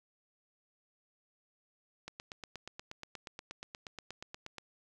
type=click train; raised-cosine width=0.2 ms; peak=-26 dBFS; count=22; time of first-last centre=2.08-4.583 s; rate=8.39 Hz; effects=none